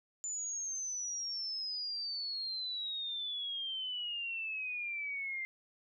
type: exponential sweep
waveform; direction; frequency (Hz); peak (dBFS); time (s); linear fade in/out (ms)
sine; down; 7080 to 2089; -36; 0.24-5.45; 0
effects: none